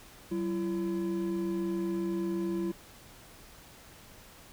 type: tone pair together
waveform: triangle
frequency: 190 / 338.1 Hz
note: F#3 / E4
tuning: +46 / +44 cents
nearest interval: minor seventh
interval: 998 cents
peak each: -32 / -29 dBFS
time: 0.31-2.72 s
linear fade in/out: 10 ms
effects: pink hiss -53 dBFS RMS until 4.52 s